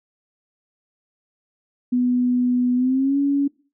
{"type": "tone with pitch glide", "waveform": "sine", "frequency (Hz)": [247.6, 281.2], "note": ["B3", "C#4"], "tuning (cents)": [5, 25], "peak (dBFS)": -16, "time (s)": [1.92, 3.48], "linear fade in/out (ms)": 10, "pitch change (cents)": 220, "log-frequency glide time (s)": [2.75, 3.18], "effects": ["noise-tail reverb RT60 0.4 s tail -23 dB re dry"]}